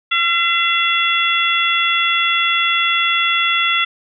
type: harmonic tone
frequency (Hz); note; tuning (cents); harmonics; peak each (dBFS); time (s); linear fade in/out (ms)
680; F5; -46; 2 / 3 / 4 / 5; -19 / -19 / -19 / -19; 0.11-3.85; 10
effects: none